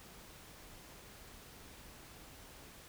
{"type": "silence", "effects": ["pink hiss -55 dBFS RMS until 2.88 s"]}